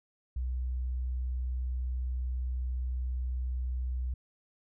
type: tone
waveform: sine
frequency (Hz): 62.7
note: B1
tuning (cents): +27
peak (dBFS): -30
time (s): 0.36-4.14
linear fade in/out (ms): 5
effects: none